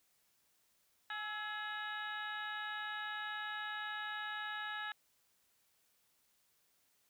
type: harmonic tone with a mistuned harmonic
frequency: 421.7 Hz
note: G#4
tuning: 26 cents sharp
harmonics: 2 / 3 / 4 / 5 / 6 / 7 / 8 / 9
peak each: -47 / -47 / -42 / -55 / -56 / -52 / -60 / -50 dBFS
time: 1.1-4.92 s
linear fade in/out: 2 ms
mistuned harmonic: 3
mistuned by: +61 cents
effects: white hiss -75 dBFS RMS until 7.09 s